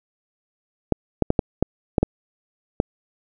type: clicks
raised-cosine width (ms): 2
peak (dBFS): -3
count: 8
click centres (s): 0.923 / 1.223 / 1.304 / 1.392 / 1.626 / 1.982 / 2.03 / 2.801
effects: none